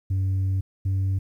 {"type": "tone pair in turn", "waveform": "sine", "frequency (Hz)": [95.4, 95.95], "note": ["G2", "G2"], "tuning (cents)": [-47, -37], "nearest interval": "unison", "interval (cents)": 10, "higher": "second", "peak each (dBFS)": -18, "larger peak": "neither", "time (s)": [[0.1, 0.61], [0.85, 1.19]], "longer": "first", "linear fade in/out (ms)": 10, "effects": ["tanh soft clip ceiling -20 dBFS", "10-bit"]}